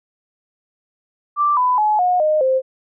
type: tone with pitch steps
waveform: sine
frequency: 1174.7 / 999.3 / 850.1 / 723.1 / 615.1 / 523.3 Hz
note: D6 / B5 / G#5 / F#5 / D#5 / C5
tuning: 0 / +20 / +40 / -40 / -20 / 0 cents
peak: -13 dBFS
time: 1.36-2.62 s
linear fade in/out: 50 ms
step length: 210 ms
effects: none